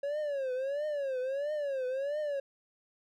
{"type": "tone with vibrato", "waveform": "triangle", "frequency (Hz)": 554.4, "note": "C#5", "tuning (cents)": 0, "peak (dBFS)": -29, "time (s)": [0.03, 2.4], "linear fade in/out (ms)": 5, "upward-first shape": "triangle", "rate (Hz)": 1.5, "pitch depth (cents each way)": 180, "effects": []}